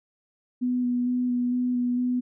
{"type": "tone with vibrato", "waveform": "sine", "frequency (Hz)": 246.9, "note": "B3", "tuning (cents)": 0, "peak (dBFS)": -22, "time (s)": [0.61, 2.21], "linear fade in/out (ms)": 20, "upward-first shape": "square", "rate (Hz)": 2.2, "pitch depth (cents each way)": 12, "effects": []}